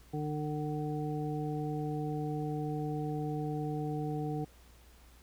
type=harmonic tone; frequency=150.5 Hz; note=D3; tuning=43 cents sharp; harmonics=1 / 2 / 3 / 5; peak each=-35 / -38 / -40 / -42 dBFS; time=0.13-4.45 s; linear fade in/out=10 ms; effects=added 60 Hz sine -57 dBFS peak until 5.22 s + pink hiss -62 dBFS RMS until 5.22 s